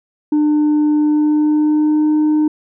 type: tone with pitch glide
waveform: sine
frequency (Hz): 300 to 305.1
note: D4 to D#4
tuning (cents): +37 to -34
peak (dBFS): -8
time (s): 0.32-2.48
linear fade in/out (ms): 5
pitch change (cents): +29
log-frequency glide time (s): 0.99-2.09
effects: tanh soft clip ceiling -10 dBFS